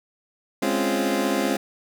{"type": "chord", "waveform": "25% pulse", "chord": "Db major seventh", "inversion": "second", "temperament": "equal with one note detuned", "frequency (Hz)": [207.7, 261.6, 277.2, 346.8], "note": ["Ab3", "C4", "Db4", "F4"], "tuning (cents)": [0, 0, 0, -12], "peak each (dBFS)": -23, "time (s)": [0.62, 1.57], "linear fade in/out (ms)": 5, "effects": []}